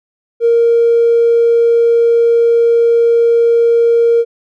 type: tone with tanh clipping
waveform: triangle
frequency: 466.2 Hz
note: A#4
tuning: in tune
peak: -6 dBFS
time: 0.4-4.25 s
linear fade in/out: 50 ms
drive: 1 dB
effects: none